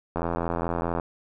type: click train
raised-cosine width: 1 ms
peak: -13 dBFS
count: 72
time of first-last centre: 0.16-0.998 s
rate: 84.7 Hz
effects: none